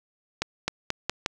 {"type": "accelerating click train", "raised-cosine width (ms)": 0.2, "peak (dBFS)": -8, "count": 5, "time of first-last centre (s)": [0.42, 1.261], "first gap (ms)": 260, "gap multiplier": 0.86, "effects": []}